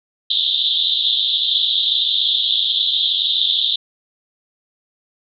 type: band-pass noise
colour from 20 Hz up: white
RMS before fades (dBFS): -18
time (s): 0.3-3.76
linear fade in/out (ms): 5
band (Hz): 3300 to 3800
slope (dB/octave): 96
effects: none